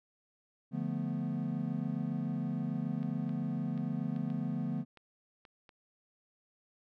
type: chord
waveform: triangle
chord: B half-diminished seventh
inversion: first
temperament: equal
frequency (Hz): 146.83 / 174.61 / 220 / 246.9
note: D3 / F3 / A3 / B3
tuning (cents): 0 / 0 / 0 / 0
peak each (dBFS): -36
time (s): 0.71-4.85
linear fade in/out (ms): 50
type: clicks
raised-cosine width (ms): 0.3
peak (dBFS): -39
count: 8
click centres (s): 3.03 / 3.293 / 3.777 / 4.163 / 4.302 / 4.973 / 5.452 / 5.692
effects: none